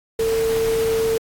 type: tone in noise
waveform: sine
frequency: 450.2 Hz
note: A4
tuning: 40 cents sharp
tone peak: -17 dBFS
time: 0.19-1.18 s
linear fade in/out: 5 ms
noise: pink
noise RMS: -30 dBFS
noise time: 0.19-1.18 s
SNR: +10 dB
effects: AAC 64 kbps